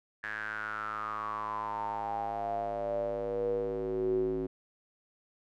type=tone with band-pass filter sweep; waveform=square; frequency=53.6 Hz; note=A1; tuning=45 cents flat; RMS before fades=-34 dBFS; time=0.23-4.47 s; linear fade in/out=10 ms; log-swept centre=1700 to 330 Hz; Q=9.8; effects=none